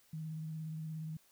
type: tone with vibrato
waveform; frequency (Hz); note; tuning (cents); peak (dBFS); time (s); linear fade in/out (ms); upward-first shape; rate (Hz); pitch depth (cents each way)
sine; 157.8; D#3; +25; -39; 0.13-1.17; 5; square; 17; 19
effects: white hiss -68 dBFS RMS until 1.31 s